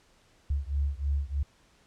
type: beating tone pair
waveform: sine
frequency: 69.3 / 72.5 Hz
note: C#2 / D2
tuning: 0 / -22 cents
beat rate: 3.2 Hz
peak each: -29 / -30 dBFS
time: 0.5-1.43 s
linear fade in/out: 5 ms
effects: pink hiss -63 dBFS RMS until 1.86 s + low-pass 8000 Hz 12 dB/octave